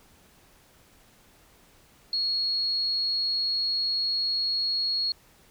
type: tone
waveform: sine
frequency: 4318 Hz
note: C#8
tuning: 46 cents flat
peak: -24 dBFS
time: 2.13-5.12 s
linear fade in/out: 2 ms
effects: pink hiss -58 dBFS RMS until 5.5 s